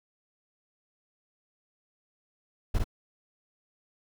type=noise with echo; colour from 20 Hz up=brown; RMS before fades=-24 dBFS; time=2.74-2.79 s; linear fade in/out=10 ms; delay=53 ms; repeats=1; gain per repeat=-2 dB; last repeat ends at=2.843 s; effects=none